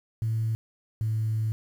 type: tone pair in turn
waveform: sine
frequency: 111.8 / 109.94 Hz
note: A2 / A2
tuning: +28 / -1 cents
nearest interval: unison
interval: 29 cents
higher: first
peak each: -23 dBFS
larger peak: neither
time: 0.22-0.55 / 1.01-1.52 s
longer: second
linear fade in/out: 0 ms
effects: tanh soft clip ceiling -20 dBFS + 9-bit